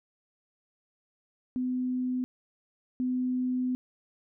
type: tone pair in turn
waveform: sine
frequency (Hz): 252.8 / 252.8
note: B3 / B3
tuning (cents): +41 / +41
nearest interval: unison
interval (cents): 0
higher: neither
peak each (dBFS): -27 / -26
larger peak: second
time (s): 1.56-2.24 / 3-3.75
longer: second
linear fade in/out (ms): 0
effects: none